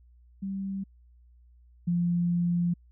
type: tone pair in turn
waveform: sine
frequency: 194.4 / 173.63 Hz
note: G3 / F3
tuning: -14 / -10 cents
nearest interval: major second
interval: 196 cents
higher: first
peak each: -30 / -23 dBFS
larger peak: second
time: 0.42-0.84 / 1.87-2.74 s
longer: second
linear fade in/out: 10 ms
effects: added 60 Hz sine -54 dBFS peak until 2.91 s